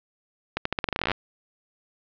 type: accelerating click train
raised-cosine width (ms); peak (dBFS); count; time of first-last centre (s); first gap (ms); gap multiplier
0.3; -8; 17; 0.57-1.116; 84; 0.86
effects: low-pass 4000 Hz 12 dB/octave